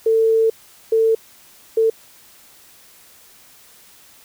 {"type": "tone bursts at uneven times", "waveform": "sine", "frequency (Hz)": 447.6, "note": "A4", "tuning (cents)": 30, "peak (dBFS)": -12, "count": 3, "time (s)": [[0.06, 0.5], [0.92, 1.15], [1.77, 1.9]], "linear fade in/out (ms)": 5, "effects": ["white hiss -48 dBFS RMS until 4.24 s"]}